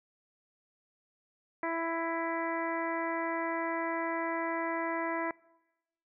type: harmonic tone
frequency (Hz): 331.2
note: E4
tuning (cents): +8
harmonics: 1 / 2 / 3 / 4 / 5 / 6 / 7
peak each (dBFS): -36 / -36 / -36 / -43 / -42 / -39 / -48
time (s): 1.63-5.31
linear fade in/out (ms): 2
effects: noise-tail reverb RT60 1.0 s tail -24 dB re dry